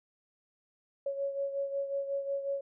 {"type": "beating tone pair", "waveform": "sine", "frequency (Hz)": [554.4, 559.9], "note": ["C#5", "C#5"], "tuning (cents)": [0, 17], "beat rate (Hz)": 5.5, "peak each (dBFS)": [-32, -39], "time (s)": [1.06, 2.61], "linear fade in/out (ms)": 5, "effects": []}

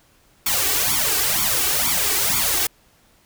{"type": "noise with flanger", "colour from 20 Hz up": "white", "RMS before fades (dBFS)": -20, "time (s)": [0.46, 2.67], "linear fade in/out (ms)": 5, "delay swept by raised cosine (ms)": [0.87, 2.67], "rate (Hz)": 2.1, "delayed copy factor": 0.95, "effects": ["pink hiss -57 dBFS RMS until 3.25 s"]}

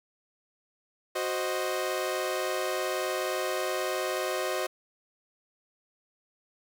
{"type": "chord", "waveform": "sawtooth", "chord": "C diminished", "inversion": "second", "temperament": "equal", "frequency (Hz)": [370, 523.3, 622.3], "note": ["Gb4", "C5", "Eb5"], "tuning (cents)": [0, 0, 0], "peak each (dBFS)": -29, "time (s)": [1.15, 4.67], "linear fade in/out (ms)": 10, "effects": []}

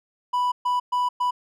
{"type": "tone bursts at uneven times", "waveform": "triangle", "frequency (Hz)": 987.8, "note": "B5", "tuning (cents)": 0, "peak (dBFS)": -18, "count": 4, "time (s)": [[0.33, 0.52], [0.65, 0.8], [0.92, 1.09], [1.2, 1.31]], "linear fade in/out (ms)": 10, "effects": []}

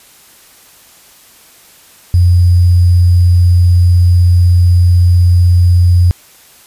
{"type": "tone with sample-and-hold", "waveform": "sine", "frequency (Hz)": 88.4, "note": "F2", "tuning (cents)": 22, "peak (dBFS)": -4, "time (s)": [2.14, 6.11], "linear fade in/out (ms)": 0, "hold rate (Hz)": 4900, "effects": ["white hiss -42 dBFS RMS until 6.66 s", "resampled to 32000 Hz"]}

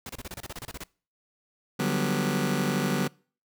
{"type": "noise bursts", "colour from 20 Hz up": "pink", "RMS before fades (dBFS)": -38, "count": 13, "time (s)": [0.06, 0.837], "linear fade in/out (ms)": 2, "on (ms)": 33, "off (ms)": 29}
{"type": "chord", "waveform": "sawtooth", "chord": "G major seventh", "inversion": "second", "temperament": "just", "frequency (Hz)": [147, 183.75, 196, 245], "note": ["D3", "F#3", "G3", "B3"], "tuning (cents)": [2, -12, 0, -14], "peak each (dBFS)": -26, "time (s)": [1.79, 3.08], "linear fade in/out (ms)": 10}
{"effects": ["noise-tail reverb RT60 0.4 s tail -24 dB re dry"]}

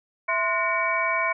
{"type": "tone cluster", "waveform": "sine", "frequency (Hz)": [660, 1046, 1452, 1830, 2268], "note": ["E5", "C6", "F#6", "A#6", "C#7"], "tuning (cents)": [2, -1, -33, -32, 39], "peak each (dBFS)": [-29, -26, -31, -33, -25], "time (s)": [0.28, 1.33], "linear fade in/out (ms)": 10, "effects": []}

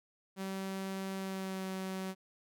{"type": "tone with pitch glide", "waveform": "sawtooth", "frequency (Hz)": [192.2, 189.23], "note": ["G3", "F#3"], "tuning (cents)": [-34, 39], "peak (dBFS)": -33, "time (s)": [0.36, 2.15], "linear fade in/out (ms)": 50, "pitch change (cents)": -27, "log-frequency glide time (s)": [1.17, 1.66], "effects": []}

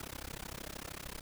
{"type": "noise with amplitude modulation", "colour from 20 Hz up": "pink", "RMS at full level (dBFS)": -41, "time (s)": [0, 1.21], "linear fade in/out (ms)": 2, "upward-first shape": "sine", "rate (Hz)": 33.1, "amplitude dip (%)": 100, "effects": []}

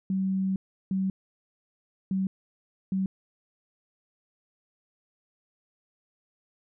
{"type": "tone bursts at uneven times", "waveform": "sine", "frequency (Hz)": 190.8, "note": "G3", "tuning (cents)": -47, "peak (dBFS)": -24, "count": 4, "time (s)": [[0.1, 0.56], [0.91, 1.1], [2.11, 2.27], [2.92, 3.06]], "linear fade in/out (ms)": 2, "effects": []}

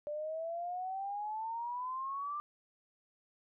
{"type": "exponential sweep", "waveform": "sine", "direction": "up", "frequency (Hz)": [587.3, 1192], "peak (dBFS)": -36, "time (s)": [0.07, 2.4], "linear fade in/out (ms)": 0, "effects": []}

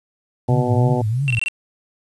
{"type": "harmonic tone", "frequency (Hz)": 123.47, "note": "B2", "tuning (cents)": 0, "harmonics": [1, 2, 3, 4, 5, 6, 7], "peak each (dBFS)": [-20, -23, -25, -26, -27, -28, -28], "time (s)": [0.48, 1.02], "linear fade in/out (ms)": 10}
{"type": "tone with vibrato", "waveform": "sine", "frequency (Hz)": 123.2, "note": "B2", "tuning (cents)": -4, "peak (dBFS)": -17, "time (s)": [0.49, 1.39], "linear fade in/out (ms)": 5, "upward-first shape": "triangle", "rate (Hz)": 3, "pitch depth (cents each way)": 290}
{"type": "tone bursts", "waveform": "triangle", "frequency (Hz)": 2717, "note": "F7", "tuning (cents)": -48, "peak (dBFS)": -17, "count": 5, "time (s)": [1.28, 1.484], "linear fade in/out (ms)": 0, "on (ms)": 24, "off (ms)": 21}
{"effects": ["resampled to 24000 Hz", "8-bit"]}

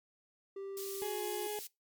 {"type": "tone with pitch glide", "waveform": "triangle", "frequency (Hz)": [392, 359.5], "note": ["G4", "F#4"], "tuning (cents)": [0, -50], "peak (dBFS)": -38, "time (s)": [0.56, 1.47], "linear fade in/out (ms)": 5, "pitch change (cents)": -150, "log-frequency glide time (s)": [1, 1.22]}
{"type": "high-pass noise", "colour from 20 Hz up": "white", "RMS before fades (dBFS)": -45, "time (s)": [0.77, 1.67], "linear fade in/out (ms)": 2, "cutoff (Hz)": 3500, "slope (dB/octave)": 12}
{"type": "harmonic tone", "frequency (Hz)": 418.6, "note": "G#4", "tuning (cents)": 14, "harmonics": [1, 2, 4, 5, 6, 7, 8], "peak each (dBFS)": [-38, -43, -54, -55, -56, -54, -54], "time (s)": [1.02, 1.59], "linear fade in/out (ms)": 0}
{"effects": ["noise-tail reverb RT60 0.2 s tail -22 dB re dry", "MP3 96 kbps"]}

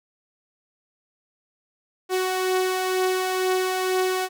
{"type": "beating tone pair", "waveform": "sawtooth", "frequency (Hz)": [370, 372.1], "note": ["F#4", "F#4"], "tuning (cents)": [0, 10], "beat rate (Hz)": 2.1, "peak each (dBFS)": [-26, -18], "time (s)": [2.09, 4.29], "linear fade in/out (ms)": 50, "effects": []}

